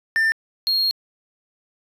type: tone pair in turn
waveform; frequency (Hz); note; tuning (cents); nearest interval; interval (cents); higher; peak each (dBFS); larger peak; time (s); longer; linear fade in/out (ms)
triangle; 1791 / 4260; A6 / C8; +30 / +30; octave + minor third; 1500; second; -14 / -16; first; 0.16-0.32 / 0.67-0.91; second; 0
effects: resampled to 32000 Hz